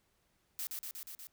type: noise with echo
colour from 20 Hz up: blue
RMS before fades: -39 dBFS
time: 0.59-0.67 s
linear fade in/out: 0 ms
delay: 120 ms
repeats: 5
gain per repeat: -2 dB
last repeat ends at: 1.27 s
effects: pink hiss -75 dBFS RMS until 1.32 s